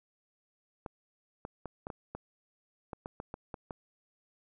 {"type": "clicks", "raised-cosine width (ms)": 1, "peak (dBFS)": -25, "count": 12, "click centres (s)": [0.862, 1.451, 1.657, 1.869, 1.902, 2.15, 2.932, 3.059, 3.201, 3.341, 3.542, 3.708], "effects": []}